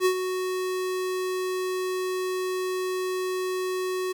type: tone with ADSR envelope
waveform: square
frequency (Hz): 370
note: F#4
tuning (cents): 0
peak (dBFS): -18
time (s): 0-4.13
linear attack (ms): 55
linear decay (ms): 82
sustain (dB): -9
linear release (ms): 15
effects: 9-bit